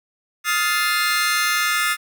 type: chord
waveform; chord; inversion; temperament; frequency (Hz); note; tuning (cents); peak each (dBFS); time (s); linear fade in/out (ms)
sawtooth; F dominant seventh; third; just; 1257.2 / 1396.9 / 1746.1 / 2095; Eb6 / F6 / A6 / C7; +18 / 0 / -14 / +2; -20; 0.44-1.97; 50
effects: none